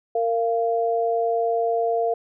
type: tone pair together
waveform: sine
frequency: 460.5 / 690 Hz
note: A#4 / F5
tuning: -21 / -21 cents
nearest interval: perfect fifth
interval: 700 cents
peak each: -22 dBFS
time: 0.15-2.14 s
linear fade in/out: 5 ms
effects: none